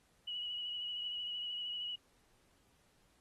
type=tone with vibrato; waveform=sine; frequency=2927 Hz; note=F#7; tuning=19 cents flat; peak=-38 dBFS; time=0.27-1.96 s; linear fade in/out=10 ms; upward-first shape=sine; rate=13 Hz; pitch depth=26 cents each way; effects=pink hiss -72 dBFS RMS until 3.2 s + AAC 32 kbps